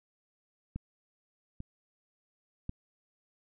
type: clicks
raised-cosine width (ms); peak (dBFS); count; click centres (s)
5; -24 / -28 / -23; 3; 0.76 / 1.604 / 2.694
effects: none